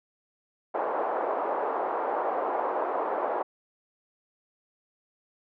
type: band-pass noise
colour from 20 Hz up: white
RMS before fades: -29 dBFS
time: 0.74-3.43 s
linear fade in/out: 10 ms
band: 400 to 980 Hz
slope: 24 dB/octave
effects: none